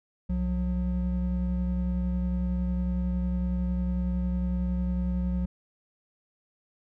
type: tone pair together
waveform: triangle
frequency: 63.8 / 180.45 Hz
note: C2 / F#3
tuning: -43 / -43 cents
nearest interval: octave + tritone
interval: 1800 cents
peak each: -26 dBFS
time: 0.29-5.46 s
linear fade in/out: 10 ms
effects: none